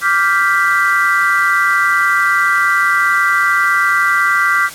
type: chord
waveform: sine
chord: G dominant seventh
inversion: second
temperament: equal with one note detuned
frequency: 1167.2 / 1396.9 / 1568 / 1975.5 Hz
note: D6 / F6 / G6 / B6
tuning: -11 / 0 / 0 / 0 cents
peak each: -16 dBFS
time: 0.01-4.7 s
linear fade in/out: 50 ms
effects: white hiss -31 dBFS RMS until 4.74 s + low-pass 12000 Hz 12 dB/octave